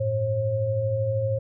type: tone cluster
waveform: sine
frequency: 97.7 / 110.5 / 538 Hz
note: G2 / A2 / C5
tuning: -5 / +8 / +48 cents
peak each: -34 / -25 / -25 dBFS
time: 0-1.39 s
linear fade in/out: 10 ms
effects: none